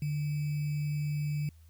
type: tone with sample-and-hold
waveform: sine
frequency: 148.3 Hz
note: D3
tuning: 17 cents sharp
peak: -29 dBFS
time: 0.02-1.49 s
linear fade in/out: 2 ms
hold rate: 2450 Hz
effects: added 80 Hz sine -53 dBFS peak until 1.69 s + white hiss -69 dBFS RMS until 1.69 s